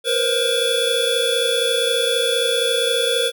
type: tone cluster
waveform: square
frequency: 472 / 503 / 527 / 3426 Hz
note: A#4 / B4 / C5 / A7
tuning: +22 / +32 / +12 / -47 cents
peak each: -22 / -28 / -25 / -21 dBFS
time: 0.04-3.32 s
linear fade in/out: 50 ms
effects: none